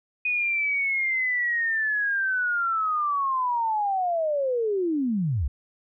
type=linear sweep; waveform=sine; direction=down; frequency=2489 to 56.6 Hz; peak=-22 dBFS; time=0.25-5.48 s; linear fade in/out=5 ms; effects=none